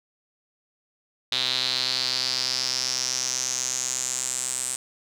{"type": "tone with band-pass filter sweep", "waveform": "sawtooth", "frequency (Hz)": 128.1, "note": "C3", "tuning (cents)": -36, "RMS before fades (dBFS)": -27, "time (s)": [1.32, 4.76], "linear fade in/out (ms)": 2, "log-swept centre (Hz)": [3800, 8300], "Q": 5.7, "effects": []}